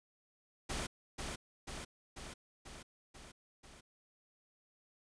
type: noise with echo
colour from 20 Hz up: pink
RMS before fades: -39 dBFS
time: 0.69-0.87 s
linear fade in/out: 10 ms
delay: 490 ms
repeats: 6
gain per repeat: -3 dB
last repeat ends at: 3.81 s
effects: resampled to 22050 Hz